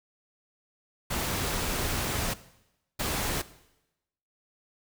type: noise bursts at uneven times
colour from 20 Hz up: pink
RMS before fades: -30 dBFS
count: 2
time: 1.1-2.34 / 2.99-3.42 s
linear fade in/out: 10 ms
effects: noise-tail reverb RT60 0.9 s tail -17 dB re dry